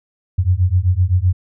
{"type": "beating tone pair", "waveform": "sine", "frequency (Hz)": [87.31, 95.11], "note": ["F2", "F#2"], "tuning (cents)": [0, 48], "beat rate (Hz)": 7.8, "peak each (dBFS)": -15, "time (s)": [0.38, 1.33], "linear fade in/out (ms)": 10, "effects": []}